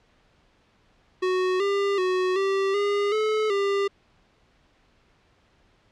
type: tone with pitch steps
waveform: square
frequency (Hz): 369.5 / 399.4 / 369.1 / 389.8 / 406.8 / 431.7 / 398.4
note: F#4 / G4 / F#4 / G4 / G#4 / A4 / G4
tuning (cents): -2 / +32 / -4 / -10 / -36 / -33 / +28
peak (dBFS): -22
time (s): 1.22-3.88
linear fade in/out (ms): 10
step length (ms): 380
effects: pink hiss -62 dBFS RMS until 5.91 s + low-pass 4000 Hz 12 dB/octave